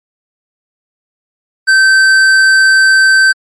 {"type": "tone with tanh clipping", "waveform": "sine", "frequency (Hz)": 1549, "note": "G6", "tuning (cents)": -21, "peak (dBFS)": -6, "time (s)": [1.67, 3.33], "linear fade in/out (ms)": 20, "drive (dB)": 12, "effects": ["MP3 48 kbps"]}